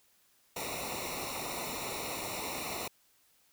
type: noise with comb filter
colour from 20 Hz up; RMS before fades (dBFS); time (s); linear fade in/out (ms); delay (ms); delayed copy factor
pink; -38; 0.56-2.88; 5; 0.62; -0.9
effects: white hiss -68 dBFS RMS until 3.52 s